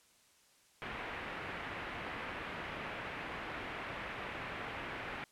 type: low-pass noise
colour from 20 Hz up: white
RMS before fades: -43 dBFS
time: 0.82-5.24 s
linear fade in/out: 0 ms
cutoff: 2400 Hz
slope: 24 dB/octave
effects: white hiss -67 dBFS RMS until 5.31 s + low-pass 10000 Hz 12 dB/octave